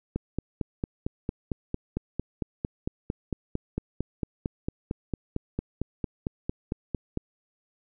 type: click train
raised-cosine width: 3 ms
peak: -15 dBFS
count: 32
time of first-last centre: 0.16-7.174 s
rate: 4.42 Hz
effects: none